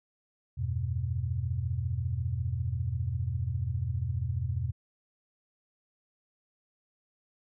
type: chord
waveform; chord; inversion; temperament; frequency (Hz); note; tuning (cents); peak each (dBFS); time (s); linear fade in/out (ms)
sine; E minor; none; equal with one note detuned; 83.27 / 98 / 123.47; E2 / G2 / B2; +18 / 0 / 0; -33 / -34 / -32; 0.57-4.72; 20
effects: none